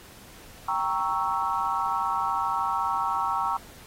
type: chord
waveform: sine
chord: G diminished seventh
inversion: none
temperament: equal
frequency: 784 / 932.3 / 1108.7 / 1318.5 Hz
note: G5 / Bb5 / Db6 / Fb6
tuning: 0 / 0 / 0 / 0 cents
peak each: -31 / -28 / -29 / -30 dBFS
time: 0.68-3.57 s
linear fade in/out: 5 ms
effects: pink hiss -49 dBFS RMS until 3.86 s + AAC 48 kbps